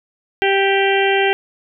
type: harmonic tone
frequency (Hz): 392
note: G4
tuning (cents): 0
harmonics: 1 / 2 / 4 / 5 / 6 / 7 / 8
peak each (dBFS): -16 / -19 / -22 / -23 / -24 / -24 / -25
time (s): 0.42-1.33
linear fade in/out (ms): 0
effects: none